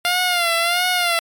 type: tone with vibrato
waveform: 10% pulse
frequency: 698.5 Hz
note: F5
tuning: in tune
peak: -8 dBFS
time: 0.05-1.19 s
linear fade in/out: 0 ms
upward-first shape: sine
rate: 1.5 Hz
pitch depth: 72 cents each way
effects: MP3 96 kbps